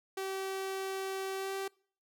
sawtooth tone with pitch glide, 384.6 to 388.4 Hz, G4 to G4, -33 to -16 cents, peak -31 dBFS, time 0.17-1.68 s, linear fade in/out 5 ms, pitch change +17 cents, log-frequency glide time 1.35-1.53 s, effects noise-tail reverb RT60 0.5 s tail -25 dB re dry

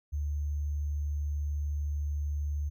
sine tone with sample-and-hold, 73.42 Hz, D2, in tune, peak -29 dBFS, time 0.12-2.7 s, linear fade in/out 20 ms, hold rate 6300 Hz, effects none

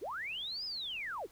sine linear two-way sweep, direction up then down, 275.3 to 5140 to 275.3 Hz, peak -37 dBFS, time 0.01-1.27 s, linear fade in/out 20 ms, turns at 0.65 s, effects pink hiss -62 dBFS RMS until 1.31 s

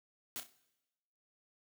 white noise with echo, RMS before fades -41 dBFS, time 0.36-0.4 s, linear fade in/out 0 ms, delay 32 ms, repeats 4, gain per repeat -9 dB, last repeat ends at 0.528 s, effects noise-tail reverb RT60 1.0 s tail -19 dB re dry

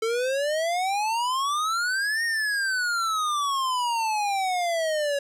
square exponential two-way sweep, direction up then down, 440 to 1864.7 to 558 Hz, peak -24 dBFS, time 0.02-5.19 s, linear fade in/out 5 ms, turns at 2.24 s, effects low-pass 10000 Hz 12 dB/octave + 9-bit

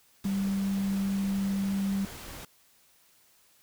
sine tone in noise, 196 Hz, G3, in tune, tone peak -26 dBFS, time 0.25-2.05 s, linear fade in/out 2 ms, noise pink, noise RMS -43 dBFS, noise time 0.24-2.45 s, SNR +14 dB, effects white hiss -63 dBFS RMS until 3.62 s

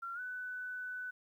sine tone with pitch glide, 1372 to 1496.2 Hz, F6 to F#6, -31 to +19 cents, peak -39 dBFS, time 0.02-1.11 s, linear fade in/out 10 ms, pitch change +150 cents, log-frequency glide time 0.14-0.2 s, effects 12-bit

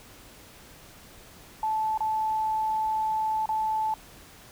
sine tone with dropouts, 872 Hz, A5, 16 cents flat, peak -24 dBFS, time 1.63-3.94 s, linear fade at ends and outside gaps 2 ms, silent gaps 1.976-2.005 / 3.458-3.49 s, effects pink hiss -50 dBFS RMS until 4.51 s

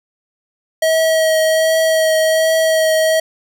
square tone with vibrato, 639 Hz, D#5, 46 cents sharp, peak -12 dBFS, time 0.82-3.2 s, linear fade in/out 5 ms, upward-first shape triangle, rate 1.3 Hz, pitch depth 16 cents each way, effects none

